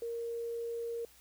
sine tone, 466.2 Hz, A#4, in tune, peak -35 dBFS, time 0.02-1.05 s, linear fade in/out 2 ms, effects added 60 Hz sine -68 dBFS peak until 1.2 s + white hiss -61 dBFS RMS until 1.2 s

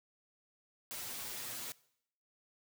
white noise with comb filter, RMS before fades -43 dBFS, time 0.91-1.72 s, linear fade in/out 0 ms, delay 8.1 ms, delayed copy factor +0.95, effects noise-tail reverb RT60 0.7 s tail -21 dB re dry

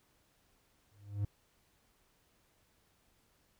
triangle tone with exponential growth, 102 Hz, G#2, 31 cents flat, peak -27 dBFS, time 0.91-1.25 s, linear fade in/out 5 ms, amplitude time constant 73 ms, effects pink hiss -72 dBFS RMS until 3.59 s

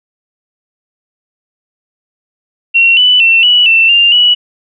sine tone with pitch steps, 2733 / 2984 / 2697 / 2944 / 2679 / 2795 / 2938 Hz, F7 / F#7 / E7 / F#7 / E7 / F7 / F#7, -38 / +14 / +39 / -9 / +27 / +1 / -13 cents, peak -4 dBFS, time 2.74-4.35 s, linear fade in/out 20 ms, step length 230 ms, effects none

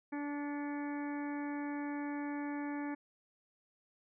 harmonic tone with a mistuned harmonic, 289.9 Hz, D4, 22 cents flat, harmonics 1 / 2 / 3 / 4 / 5 / 6 / 7 / 8, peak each -37 / -50 / -46 / -54 / -54 / -50 / -58 / -54 dBFS, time 0.12-2.95 s, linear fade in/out 10 ms, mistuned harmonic 8, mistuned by -63 cents, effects none

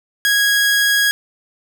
sawtooth tone, 1652 Hz, G#6, 10 cents flat, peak -9 dBFS, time 0.25-1.11 s, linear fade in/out 0 ms, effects none

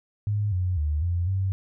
sine tone with pitch steps, 103.9 / 91 / 75 / 87.1 / 95.7 Hz, G#2 / F#2 / D2 / F2 / G2, +1 / -28 / +37 / -4 / -41 cents, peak -22 dBFS, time 0.27-1.52 s, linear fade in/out 0 ms, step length 250 ms, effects none

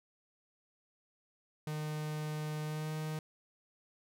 45% pulse tone with pitch glide, 152.8 to 155.29 Hz, D#3 to D#3, -31 to -3 cents, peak -36 dBFS, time 1.67-3.19 s, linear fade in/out 2 ms, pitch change +28 cents, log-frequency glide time 2.64-2.91 s, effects none

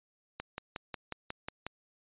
click train, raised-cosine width 0.3 ms, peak -21 dBFS, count 8, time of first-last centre 0.4-1.666 s, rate 5.53 Hz, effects resampled to 8000 Hz

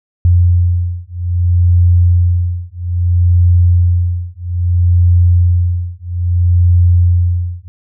sine beating tone pair, 87.6 / 88.21 Hz, F2 / F2, +6 / +18 cents, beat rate 0.61 Hz, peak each -11 dBFS, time 0.25-7.68 s, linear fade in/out 0 ms, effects none

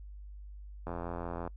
click train, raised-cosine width 1 ms, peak -24 dBFS, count 53, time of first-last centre 0.87-1.475 s, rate 85.9 Hz, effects noise-tail reverb RT60 0.1 s tail -25 dB re dry + added 50 Hz sine -44 dBFS peak until 1.56 s

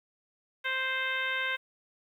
harmonic tone with a mistuned harmonic, 523.3 Hz, C5, in tune, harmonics 1 / 2 / 3 / 4 / 5 / 6 / 7, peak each -42 / -39 / -32 / -34 / -38 / -40 / -41 dBFS, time 0.64-1.57 s, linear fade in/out 20 ms, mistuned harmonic 6, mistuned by -17 cents, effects 10-bit

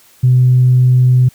sine tone, 126.4 Hz, B2, 41 cents sharp, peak -5 dBFS, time 0.23-1.29 s, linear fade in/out 10 ms, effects tanh soft clip ceiling -1 dBFS + white hiss -47 dBFS RMS until 1.34 s

